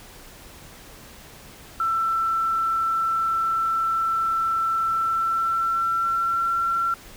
sine tone with pitch glide, 1336 to 1358.6 Hz, E6 to F6, +23 to -48 cents, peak -20 dBFS, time 1.8-6.94 s, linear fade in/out 2 ms, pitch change +29 cents, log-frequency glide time 4.98-6.51 s, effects pink hiss -45 dBFS RMS until 7.16 s

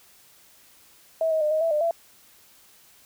sine tone with pitch steps, 647 / 633 / 605 / 626 / 660 / 601 / 671 Hz, E5 / D#5 / D#5 / D#5 / E5 / D5 / E5, -32 / +30 / -49 / +10 / +2 / +40 / +31 cents, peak -20 dBFS, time 1.21-1.91 s, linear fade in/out 2 ms, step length 100 ms, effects white hiss -55 dBFS RMS until 3.05 s

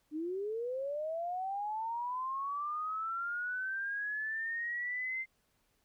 sine linear sweep, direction up, 293.7 to 2093 Hz, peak -34 dBFS, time 0.11-5.26 s, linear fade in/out 50 ms, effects pink hiss -75 dBFS RMS until 5.84 s

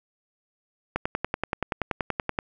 click train, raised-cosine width 0.5 ms, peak -10 dBFS, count 16, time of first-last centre 0.96-2.389 s, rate 10.5 Hz, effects none

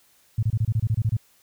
sine tone bursts, 110 Hz, A2, in tune, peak -18 dBFS, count 11, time 0.38-1.168 s, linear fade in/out 5 ms, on 48 ms, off 26 ms, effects white hiss -60 dBFS RMS until 1.42 s

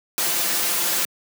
white noise with comb filter, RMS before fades -22 dBFS, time 0.18-1.05 s, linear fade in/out 0 ms, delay 5.8 ms, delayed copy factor +0.65, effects high-pass 200 Hz 12 dB/octave

